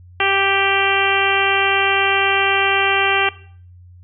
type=harmonic tone; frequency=392 Hz; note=G4; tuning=in tune; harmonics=1 / 2 / 3 / 4 / 5 / 6 / 7 / 8; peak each=-23 / -21 / -23 / -22 / -23 / -23 / -21 / -25 dBFS; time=0.2-3.29 s; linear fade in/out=2 ms; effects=noise-tail reverb RT60 0.5 s tail -17 dB re dry + added 89 Hz sine -40 dBFS peak until 4.03 s